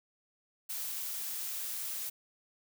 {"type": "noise", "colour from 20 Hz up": "blue", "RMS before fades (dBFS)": -38, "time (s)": [0.69, 2.1], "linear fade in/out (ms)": 10, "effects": []}